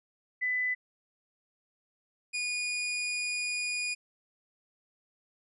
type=tone pair in turn; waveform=sine / sawtooth; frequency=2000 / 2452 Hz; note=B6 / D#7; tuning=+21 / -26 cents; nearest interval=major third; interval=353 cents; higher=second; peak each=-27 dBFS; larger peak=neither; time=0.41-0.75 / 2.33-3.95 s; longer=second; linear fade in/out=20 ms; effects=resampled to 24000 Hz